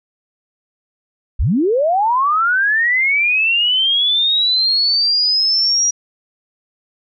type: linear sweep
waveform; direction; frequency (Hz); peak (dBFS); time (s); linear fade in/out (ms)
sine; up; 32.16 to 5770; -12; 1.39-5.91; 10
effects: none